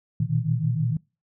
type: tone cluster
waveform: sine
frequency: 116.6 / 122.6 / 154.1 / 160.7 Hz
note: A#2 / B2 / D#3 / E3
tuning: +1 / -12 / -16 / -44 cents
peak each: -27 dBFS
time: 0.2-0.97 s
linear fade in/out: 5 ms
effects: noise-tail reverb RT60 0.3 s tail -25 dB re dry